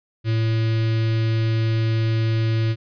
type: tone with notch filter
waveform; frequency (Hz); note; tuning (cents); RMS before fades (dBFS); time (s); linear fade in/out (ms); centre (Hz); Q
square; 112.1; A2; +33; -20; 0.24-2.76; 50; 840; 0.6
effects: resampled to 11025 Hz